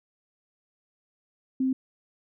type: tone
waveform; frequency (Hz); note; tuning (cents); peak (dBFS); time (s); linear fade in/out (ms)
sine; 261.6; C4; 0; -22; 1.6-1.73; 5
effects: none